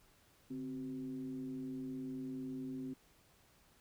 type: tone with frequency modulation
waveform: sine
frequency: 261.6 Hz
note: C4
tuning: in tune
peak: -40 dBFS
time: 0.5-2.94 s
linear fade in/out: 10 ms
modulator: 118 Hz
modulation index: 0.5
effects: pink hiss -68 dBFS RMS until 3.8 s